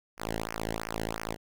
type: tone with flanger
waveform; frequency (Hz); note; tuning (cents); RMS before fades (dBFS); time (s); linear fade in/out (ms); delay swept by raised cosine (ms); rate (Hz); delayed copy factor
sawtooth; 55; A1; 0; -35; 0.17-1.37; 50; 0.25 to 0.86; 2.9; -1
effects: none

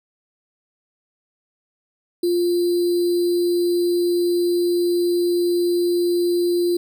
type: tone with sample-and-hold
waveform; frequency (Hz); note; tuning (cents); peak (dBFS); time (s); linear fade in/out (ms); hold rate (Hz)
sine; 349.2; F4; 0; -16; 2.23-6.77; 5; 4410
effects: none

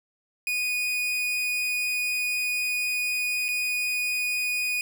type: tone with dropouts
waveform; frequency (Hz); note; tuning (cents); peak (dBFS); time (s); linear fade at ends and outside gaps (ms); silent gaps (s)
40% pulse; 2474; D#7; -10; -24; 0.47-4.81; 1; 3.483-3.487
effects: none

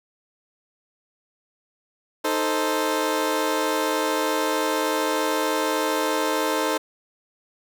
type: chord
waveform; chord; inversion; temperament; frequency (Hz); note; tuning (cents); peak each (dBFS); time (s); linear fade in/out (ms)
20% pulse; A diminished; second; equal; 311.1 / 440 / 523.3; Eb4 / A4 / C5; 0 / 0 / 0; -21; 2.24-6.78; 10
effects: none

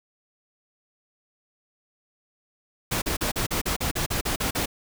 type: noise bursts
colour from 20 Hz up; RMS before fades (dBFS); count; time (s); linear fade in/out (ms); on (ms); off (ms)
pink; -26; 12; 2.91-4.659; 10; 110; 39
effects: none

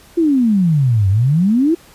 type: exponential two-way sweep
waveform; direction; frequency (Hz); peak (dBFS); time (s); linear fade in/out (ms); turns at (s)
sine; down then up; 349.2 to 93 to 349.2; -10; 0.17-1.75; 10; 1.09
effects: pink hiss -45 dBFS RMS until 1.94 s + resampled to 32000 Hz

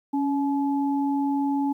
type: tone pair together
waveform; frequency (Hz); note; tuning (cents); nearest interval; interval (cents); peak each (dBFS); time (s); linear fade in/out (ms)
sine; 278.7 / 854.7; C#4 / G#5; +9 / +49; octave + perfect fifth; 1940; -22 / -29; 0.13-1.73; 10
effects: 10-bit

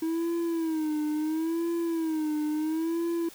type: tone with vibrato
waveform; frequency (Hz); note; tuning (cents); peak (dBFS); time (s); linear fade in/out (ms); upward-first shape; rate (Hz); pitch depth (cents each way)
triangle; 320; D#4; +49; -24; 0.02-3.29; 5; sine; 0.73; 100
effects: white hiss -50 dBFS RMS until 3.34 s

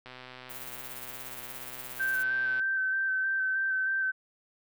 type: click train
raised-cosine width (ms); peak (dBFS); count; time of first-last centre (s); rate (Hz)
0.3; -29; 323; 0.06-2.595; 127
type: noise with tremolo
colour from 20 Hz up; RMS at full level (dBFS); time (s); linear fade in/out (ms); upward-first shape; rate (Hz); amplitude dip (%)
violet; -40; 0.49-2.24; 20; triangle; 17; 60
type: tone with vibrato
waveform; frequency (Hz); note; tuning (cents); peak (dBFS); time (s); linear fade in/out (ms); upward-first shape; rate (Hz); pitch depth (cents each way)
sine; 1549; G6; -21; -26; 1.99-4.12; 20; square; 3.2; 16
effects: none

